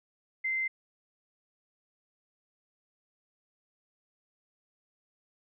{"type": "tone", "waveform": "sine", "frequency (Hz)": 2077, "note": "C7", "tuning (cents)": -13, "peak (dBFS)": -28, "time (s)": [0.44, 0.68], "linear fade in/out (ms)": 10, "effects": []}